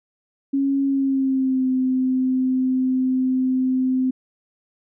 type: tone with pitch glide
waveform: sine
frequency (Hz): 275.1 to 258.2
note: C#4 to C4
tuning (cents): -13 to -23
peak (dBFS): -17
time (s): 0.53-4.11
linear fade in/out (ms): 10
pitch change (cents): -110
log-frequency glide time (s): 0.85-1.68
effects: none